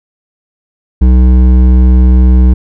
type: tone with hard clipping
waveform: triangle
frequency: 62.7 Hz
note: B1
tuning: 27 cents sharp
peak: -4 dBFS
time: 1.01-2.54 s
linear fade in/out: 10 ms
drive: 14 dB
effects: none